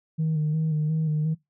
sine tone with vibrato, 155.5 Hz, D#3, 1 cent flat, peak -20 dBFS, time 0.18-1.35 s, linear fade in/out 20 ms, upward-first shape square, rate 2.8 Hz, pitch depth 33 cents each way, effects noise-tail reverb RT60 0.2 s tail -23 dB re dry + tanh soft clip ceiling -19 dBFS

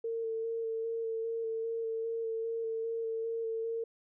sine tone with vibrato, 453.3 Hz, A#4, 48 cents flat, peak -32 dBFS, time 0.04-3.84 s, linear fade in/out 5 ms, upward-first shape square, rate 2.5 Hz, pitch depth 14 cents each way, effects none

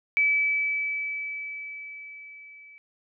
sine tone with level ramp, 2300 Hz, D7, 37 cents flat, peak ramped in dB -18 to -47 dBFS, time 0.17-2.78 s, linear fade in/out 0 ms, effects none

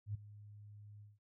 sine tone with ADSR envelope, 103.83 Hz, G#2, in tune, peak -35 dBFS, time 0.06-1.19 s, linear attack 86 ms, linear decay 10 ms, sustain -17 dB, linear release 180 ms, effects none

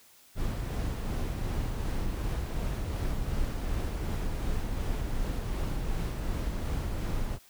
brown noise with tremolo, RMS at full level -30 dBFS, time 0.35-7.39 s, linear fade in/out 50 ms, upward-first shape sine, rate 2.7 Hz, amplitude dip 25%, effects white hiss -58 dBFS RMS until 7.49 s

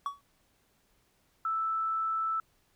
triangle tone with exponential decay, 1128 Hz, C#6, 30 cents sharp, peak -25 dBFS, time 0.06-0.21 s, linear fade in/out 1 ms, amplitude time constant 32 ms
sine tone, 1318.5 Hz, E6, in tune, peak -28 dBFS, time 1.45-2.4 s, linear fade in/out 2 ms
effects pink hiss -70 dBFS RMS until 2.75 s

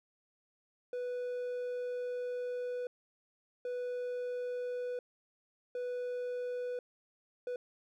triangle tone bursts at uneven times, 493.6 Hz, B4, 1 cent flat, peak -33 dBFS, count 4, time 0.93-2.87 / 3.65-4.99 / 5.75-6.79 / 7.47-7.56 s, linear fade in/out 2 ms, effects none

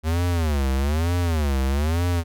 square tone with vibrato, 76.5 Hz, D#2, 29 cents flat, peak -20 dBFS, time 0.03-2.24 s, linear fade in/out 50 ms, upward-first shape sine, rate 1.1 Hz, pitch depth 250 cents each way, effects none

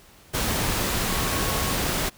sine tone in noise, 1100 Hz, C#6, 14 cents flat, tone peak -35 dBFS, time 1.09-1.74 s, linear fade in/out 20 ms, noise pink, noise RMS -25 dBFS, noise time 0.33-2.1 s, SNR -13 dB, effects pink hiss -52 dBFS RMS until 2.17 s

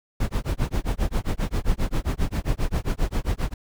brown noise with tremolo, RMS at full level -20 dBFS, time 0.2-3.54 s, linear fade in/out 5 ms, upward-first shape sine, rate 7.5 Hz, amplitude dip 100%, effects none

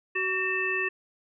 harmonic tone with a mistuned harmonic, 376.9 Hz, F#4, 32 cents sharp, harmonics 1 / 3 / 5 / 7, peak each -32 / -37 / -29 / -29 dBFS, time 0.15-0.89 s, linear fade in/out 10 ms, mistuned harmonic 5, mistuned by -61 cents, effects none

